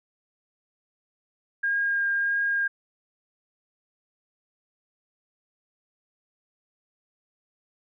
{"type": "tone with vibrato", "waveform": "sine", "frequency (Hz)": 1617, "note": "G#6", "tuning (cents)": -47, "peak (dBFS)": -22, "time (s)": [1.63, 2.68], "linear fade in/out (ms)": 10, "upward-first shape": "triangle", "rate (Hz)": 1.6, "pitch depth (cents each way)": 11, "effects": []}